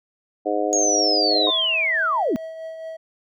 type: harmonic tone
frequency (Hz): 103.83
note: G#2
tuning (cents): 0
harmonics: 3 / 4 / 5 / 6 / 7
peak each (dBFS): -26 / -26 / -26 / -26 / -26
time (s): 0.45-1.51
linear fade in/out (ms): 20
type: linear sweep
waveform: sine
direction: down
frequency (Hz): 6680 to 203.2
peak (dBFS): -18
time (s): 0.73-2.36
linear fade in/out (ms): 0
type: tone with tremolo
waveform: triangle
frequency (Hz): 646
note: E5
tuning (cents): -35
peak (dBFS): -27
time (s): 1.3-2.97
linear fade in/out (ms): 10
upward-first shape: triangle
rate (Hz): 4.6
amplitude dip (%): 45
type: tone with exponential decay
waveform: sine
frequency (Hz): 1042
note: C6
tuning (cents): -7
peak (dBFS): -27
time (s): 1.47-2.26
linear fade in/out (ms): 0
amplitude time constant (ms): 170
effects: none